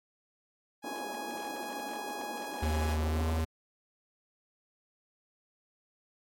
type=tone; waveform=sawtooth; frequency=830.6 Hz; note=G#5; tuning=in tune; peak=-35 dBFS; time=0.82-2.98 s; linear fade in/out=50 ms
type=band-pass noise; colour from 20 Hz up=pink; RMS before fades=-42 dBFS; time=0.84-3.41 s; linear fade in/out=2 ms; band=230 to 1100 Hz; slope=48 dB/octave
type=tone with pitch glide; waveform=square; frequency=77.78 to 80.06 Hz; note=D#2 to D#2; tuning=0 to +50 cents; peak=-29 dBFS; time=2.62-3.45 s; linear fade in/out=10 ms; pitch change=+50 cents; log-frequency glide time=3.01-3.29 s
effects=AAC 64 kbps